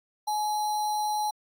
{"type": "tone with sample-and-hold", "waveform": "sine", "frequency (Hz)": 845, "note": "G#5", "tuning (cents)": 30, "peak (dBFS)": -25, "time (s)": [0.27, 1.31], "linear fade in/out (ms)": 10, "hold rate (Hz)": 4900, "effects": ["AAC 64 kbps"]}